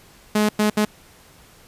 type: tone bursts at uneven times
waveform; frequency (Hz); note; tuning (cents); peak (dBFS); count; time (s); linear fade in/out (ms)
sawtooth; 211.5; G#3; +32; -12; 3; 0.35-0.49 / 0.59-0.7 / 0.77-0.85; 5
effects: pink hiss -50 dBFS RMS until 1.67 s + resampled to 32000 Hz